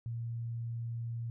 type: tone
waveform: sine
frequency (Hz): 116.54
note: A#2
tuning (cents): 0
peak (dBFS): -35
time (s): 0.06-1.3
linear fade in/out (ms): 0
effects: none